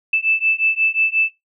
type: beating tone pair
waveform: sine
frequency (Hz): 2633 / 2638.6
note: E7 / E7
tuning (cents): -3 / +1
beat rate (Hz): 5.6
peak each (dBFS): -18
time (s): 0.13-1.3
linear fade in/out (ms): 5
effects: noise-tail reverb RT60 0.2 s tail -22 dB re dry